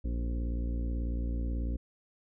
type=harmonic tone with a mistuned harmonic; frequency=58.27 Hz; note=A#1; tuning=in tune; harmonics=1 / 2 / 3 / 4 / 5 / 6 / 7 / 8 / 9; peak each=-30 / -44 / -47 / -42 / -43 / -53 / -55 / -56 / -52 dBFS; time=0.04-1.77 s; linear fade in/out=10 ms; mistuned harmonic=8; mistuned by=-30 cents; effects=none